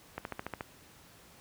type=click train; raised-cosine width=0.5 ms; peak=-21 dBFS; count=7; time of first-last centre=0.18-0.609 s; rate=14 Hz; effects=pink hiss -57 dBFS RMS until 1.4 s + high-pass 60 Hz 12 dB/octave